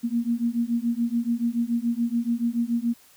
sine beating tone pair, 231.7 / 238.7 Hz, A#3 / A#3, -10 / +41 cents, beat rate 7 Hz, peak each -25 dBFS, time 0.03-2.94 s, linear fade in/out 20 ms, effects white hiss -55 dBFS RMS until 3.16 s

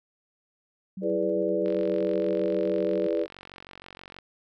sine tone with tremolo, 190 Hz, F#3, 46 cents sharp, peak -33 dBFS, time 0.97-3.07 s, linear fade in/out 5 ms, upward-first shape square, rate 7.7 Hz, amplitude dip 25%
sine chord, E dominant seventh, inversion none, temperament equal with one note detuned, 332.3 / 415.3 / 493.9 / 587.3 Hz, E4 / G#4 / B4 / D5, +14 / 0 / 0 / 0 cents, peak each -29 dBFS, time 1.01-3.27 s, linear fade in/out 50 ms
click train, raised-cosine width 0.3 ms, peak -27 dBFS, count 118, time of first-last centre 1.66-4.187 s, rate 46.3 Hz
effects none

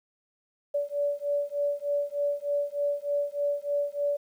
sine beating tone pair, 574 / 577.3 Hz, D5 / D5, -40 / -30 cents, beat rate 3.3 Hz, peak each -29 dBFS, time 0.74-4.17 s, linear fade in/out 10 ms, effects 10-bit

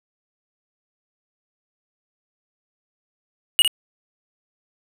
square tone with echo, 2886 Hz, F#7, 44 cents flat, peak -11 dBFS, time 3.59-3.62 s, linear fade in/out 0 ms, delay 57 ms, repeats 1, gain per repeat -6 dB, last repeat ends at 3.677 s, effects none

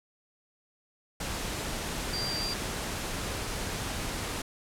sine tone in noise, 4726 Hz, D8, 10 cents sharp, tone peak -32 dBFS, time 2.13-2.54 s, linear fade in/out 5 ms, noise pink, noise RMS -34 dBFS, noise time 1.2-4.42 s, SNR -1 dB, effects low-pass 11000 Hz 12 dB/octave

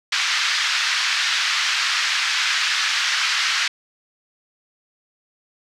pink band-pass noise, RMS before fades -21 dBFS, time 0.12-3.68 s, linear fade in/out 5 ms, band 1400 to 5600 Hz, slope 24 dB/octave, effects none

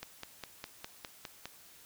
click train, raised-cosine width 0.2 ms, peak -23 dBFS, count 8, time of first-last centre 0.03-1.456 s, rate 4.91 Hz, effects white hiss -57 dBFS RMS until 1.85 s

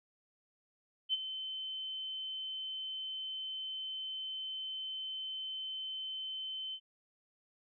sine tone with ADSR envelope, 3070 Hz, G7, 37 cents flat, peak -27 dBFS, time 1.09-6.8 s, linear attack 43 ms, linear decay 28 ms, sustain -11 dB, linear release 64 ms, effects none

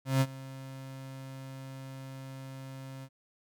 35% pulse tone with ADSR envelope, 133.6 Hz, C3, 36 cents sharp, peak -20 dBFS, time 0.05-3.09 s, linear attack 160 ms, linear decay 49 ms, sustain -20 dB, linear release 56 ms, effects none

